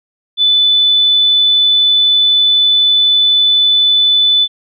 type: tone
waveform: sine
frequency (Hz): 3496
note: A7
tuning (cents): -12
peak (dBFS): -7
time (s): 0.37-4.48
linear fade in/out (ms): 50
effects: none